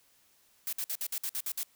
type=noise bursts; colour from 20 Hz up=blue; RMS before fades=-34 dBFS; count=9; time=0.67-1.632 s; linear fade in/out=2 ms; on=58 ms; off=55 ms; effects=white hiss -66 dBFS RMS until 1.75 s